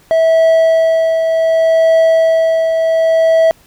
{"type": "tone with tremolo", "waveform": "triangle", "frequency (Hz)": 651, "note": "E5", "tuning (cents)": -22, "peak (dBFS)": -4, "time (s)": [0.11, 3.51], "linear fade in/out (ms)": 0, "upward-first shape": "triangle", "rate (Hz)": 0.67, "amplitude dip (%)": 45, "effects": ["pink hiss -48 dBFS RMS until 3.66 s"]}